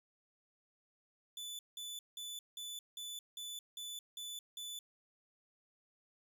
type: tone bursts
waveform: sawtooth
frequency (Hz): 3487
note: A7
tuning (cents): -16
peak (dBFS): -40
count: 9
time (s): 1.37-4.79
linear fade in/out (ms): 2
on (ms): 220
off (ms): 180
effects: none